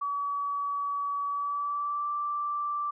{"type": "tone with pitch glide", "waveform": "sine", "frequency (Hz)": [1139, 1171.7], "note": ["C#6", "D6"], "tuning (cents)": [47, -4], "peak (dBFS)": -28, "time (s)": [0.01, 2.91], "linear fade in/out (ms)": 10, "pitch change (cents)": 49, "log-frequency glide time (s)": [1.26, 2.1], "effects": []}